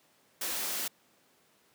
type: noise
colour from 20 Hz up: white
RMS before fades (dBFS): -34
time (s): 0.41-0.88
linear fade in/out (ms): 5
effects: pink hiss -66 dBFS RMS until 1.74 s + high-pass 200 Hz 12 dB/octave